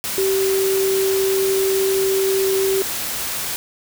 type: tone in noise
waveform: sine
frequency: 385.9 Hz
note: G4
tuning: 27 cents flat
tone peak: -16 dBFS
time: 0.18-2.82 s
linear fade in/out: 0 ms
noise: white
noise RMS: -25 dBFS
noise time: 0.04-3.56 s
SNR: +6 dB
effects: none